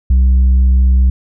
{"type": "tone with tanh clipping", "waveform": "sine", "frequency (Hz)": 63.9, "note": "C2", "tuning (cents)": -40, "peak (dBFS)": -7, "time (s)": [0.1, 1.1], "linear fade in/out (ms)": 5, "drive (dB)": 3, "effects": []}